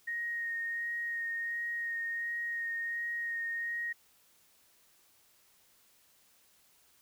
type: tone with vibrato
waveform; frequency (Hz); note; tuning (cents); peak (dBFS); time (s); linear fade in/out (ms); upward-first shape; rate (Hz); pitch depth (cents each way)
sine; 1864.7; A#6; 0; -33; 0.07-3.93; 10; sine; 1.4; 14
effects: white hiss -66 dBFS RMS until 7.01 s